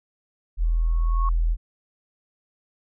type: tone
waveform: sine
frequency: 41.2 Hz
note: E1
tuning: in tune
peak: -18 dBFS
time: 0.57-1.57 s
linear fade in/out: 50 ms
type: tone with exponential growth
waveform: sine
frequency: 1100 Hz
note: C#6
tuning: 14 cents flat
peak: -24 dBFS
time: 0.64-1.29 s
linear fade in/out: 2 ms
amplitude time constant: 140 ms
effects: none